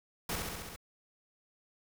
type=noise with echo; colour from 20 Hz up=pink; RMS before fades=-35 dBFS; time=0.29-0.36 s; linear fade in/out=5 ms; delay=67 ms; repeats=6; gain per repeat=-2 dB; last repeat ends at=0.762 s; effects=none